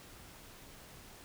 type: silence
effects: pink hiss -54 dBFS RMS until 1.24 s